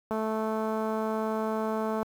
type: click train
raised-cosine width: 1 ms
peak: -18 dBFS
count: 421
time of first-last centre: 0.11-2.028 s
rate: 219 Hz
effects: high-pass 60 Hz 12 dB/octave + 8-bit